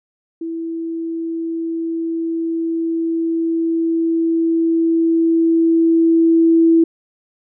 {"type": "tone with level ramp", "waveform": "sine", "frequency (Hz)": 329.6, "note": "E4", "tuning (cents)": 0, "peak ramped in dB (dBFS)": [-22, -8], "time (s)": [0.41, 6.84], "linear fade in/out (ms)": 5, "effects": []}